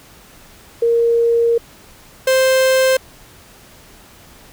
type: tone pair in turn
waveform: sine / 45% pulse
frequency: 466.2 / 523.3 Hz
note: A#4 / C5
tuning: 0 / 0 cents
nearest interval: major second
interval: 200 cents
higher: second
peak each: -11 dBFS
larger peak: neither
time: 0.82-1.58 / 2.27-2.97 s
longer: first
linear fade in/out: 5 ms
effects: pink hiss -44 dBFS RMS until 4.52 s